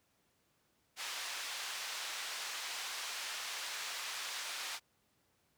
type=band-pass noise; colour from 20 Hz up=white; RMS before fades=-42 dBFS; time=0.96-4.8 s; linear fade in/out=50 ms; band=860 to 5200 Hz; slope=12 dB/octave; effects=pink hiss -75 dBFS RMS until 5.57 s + high-pass 80 Hz 12 dB/octave